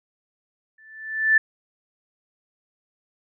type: tone with exponential growth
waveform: sine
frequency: 1760 Hz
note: A6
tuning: in tune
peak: -11 dBFS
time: 0.78-1.38 s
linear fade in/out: 5 ms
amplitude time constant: 130 ms
effects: none